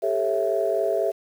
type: chord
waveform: sine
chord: A dominant seventh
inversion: third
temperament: just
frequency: 396 / 440 / 550 / 660 Hz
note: G4 / A4 / C#5 / E5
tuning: +18 / 0 / -14 / +2 cents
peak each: -26 / -27 / -28 / -23 dBFS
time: 0.02-1.12 s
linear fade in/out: 20 ms
effects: tanh soft clip ceiling -10 dBFS + 8-bit